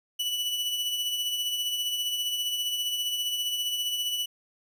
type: tone with tremolo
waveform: 40% pulse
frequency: 2960 Hz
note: F#7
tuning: in tune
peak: -25 dBFS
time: 0.19-4.26 s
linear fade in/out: 10 ms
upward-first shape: sine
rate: 15 Hz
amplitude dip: 40%
effects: none